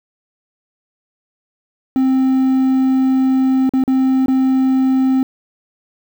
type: tone with dropouts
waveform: triangle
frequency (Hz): 262.8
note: C4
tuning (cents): +8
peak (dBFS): -9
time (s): 1.96-5.23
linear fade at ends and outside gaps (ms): 1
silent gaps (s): 3.693-3.736 / 3.838-3.878 / 4.26-4.282
effects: 7-bit